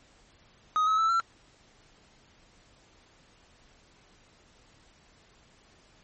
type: tone with pitch steps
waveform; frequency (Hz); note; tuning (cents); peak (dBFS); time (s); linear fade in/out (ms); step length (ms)
triangle; 1255 / 1286.6 / 1318.9 / 1352.1; D#6 / E6 / E6 / E6; +15 / -42 / +1 / +44; -20; 0.76-1.2; 0; 110
effects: pink hiss -60 dBFS RMS until 6.03 s + MP3 32 kbps